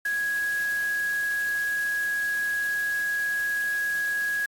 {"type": "tone in noise", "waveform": "sine", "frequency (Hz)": 1661, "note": "G#6", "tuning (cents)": 0, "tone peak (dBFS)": -24, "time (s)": [0.05, 4.46], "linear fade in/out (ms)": 5, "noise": "white", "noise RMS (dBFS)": -41, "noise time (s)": [0.05, 4.46], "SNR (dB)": 14, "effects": ["AAC 64 kbps"]}